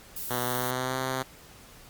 violet noise, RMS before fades -35 dBFS, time 0.16-0.71 s, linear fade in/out 5 ms
5% pulse tone with pitch glide, 123.47 to 130.59 Hz, B2 to C3, 0 to -3 cents, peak -17 dBFS, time 0.3-1.23 s, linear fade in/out 10 ms, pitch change +97 cents, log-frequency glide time 0.44-0.97 s
effects pink hiss -51 dBFS RMS until 1.89 s + Opus 48 kbps

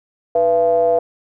triangle ring-modulated tone, 92.5 Hz, F#2, in tune, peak -7 dBFS, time 0.35-0.99 s, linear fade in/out 5 ms, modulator 585 Hz, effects none

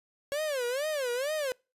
45% pulse tone with vibrato, 547 Hz, C#5, 23 cents flat, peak -29 dBFS, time 0.32-1.52 s, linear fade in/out 0 ms, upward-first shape sine, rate 2.2 Hz, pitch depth 230 cents each way, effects noise-tail reverb RT60 0.3 s tail -26 dB re dry + resampled to 32000 Hz

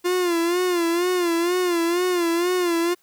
45% pulse tone with vibrato, 349.3 Hz, F4, in tune, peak -19 dBFS, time 0.04-2.95 s, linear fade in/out 20 ms, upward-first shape sine, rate 2.1 Hz, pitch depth 79 cents each way, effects white hiss -62 dBFS RMS until 3.02 s

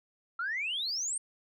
sine exponential sweep, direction up, 1334 to 8950 Hz, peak -30 dBFS, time 0.39-1.18 s, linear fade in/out 5 ms, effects tanh soft clip ceiling -26 dBFS

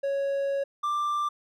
triangle tone pair in turn, 554.4 / 1181.5 Hz, C#5 / D6, 0 / +10 cents, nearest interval octave + minor second, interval 1310 cents, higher second, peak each -23 dBFS, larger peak neither, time 0.03-0.64 / 0.83-1.29 s, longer first, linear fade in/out 10 ms, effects none

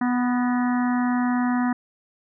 harmonic tone with a mistuned harmonic, 246.9 Hz, B3, in tune, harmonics 1 / 3 / 4 / 5 / 6 / 7 / 8, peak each -20 / -30 / -32 / -34 / -36 / -37 / -38 dBFS, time 0.01-1.73 s, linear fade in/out 5 ms, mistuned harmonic 8, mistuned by -59 cents, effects none

